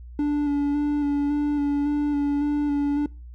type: tone with vibrato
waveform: triangle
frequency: 289.8 Hz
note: D4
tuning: 23 cents flat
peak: -18 dBFS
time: 0.19-3.06 s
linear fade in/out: 2 ms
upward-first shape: square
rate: 1.8 Hz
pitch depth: 18 cents each way
effects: noise-tail reverb RT60 0.3 s tail -23 dB re dry + added 60 Hz sine -38 dBFS peak until 3.34 s